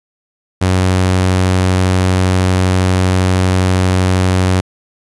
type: tone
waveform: sawtooth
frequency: 92.6 Hz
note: F#2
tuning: 2 cents sharp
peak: -6 dBFS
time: 0.61-4.61 s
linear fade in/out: 10 ms
effects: resampled to 24000 Hz + 8-bit